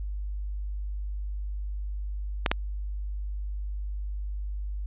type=clicks; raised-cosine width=0.3 ms; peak=-6 dBFS; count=2; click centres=2.462 / 2.515 s; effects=added 50 Hz sine -30 dBFS peak until 4.86 s + resampled to 8000 Hz